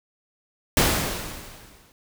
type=noise with exponential decay; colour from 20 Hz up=pink; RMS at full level=-17 dBFS; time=0.77-1.92 s; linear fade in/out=1 ms; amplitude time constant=250 ms; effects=none